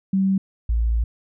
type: tone pair in turn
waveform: sine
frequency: 192.5 / 56.87 Hz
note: G3 / A#1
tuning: -31 / -42 cents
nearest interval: octave + major sixth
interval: 2111 cents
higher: first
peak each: -16 / -17 dBFS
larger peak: first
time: 0.13-0.38 / 0.69-1.04 s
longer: second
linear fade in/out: 5 ms
effects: none